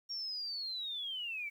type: linear sweep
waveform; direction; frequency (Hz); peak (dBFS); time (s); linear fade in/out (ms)
sine; down; 5588 to 2244; -37; 0.09-1.5; 20
effects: 11-bit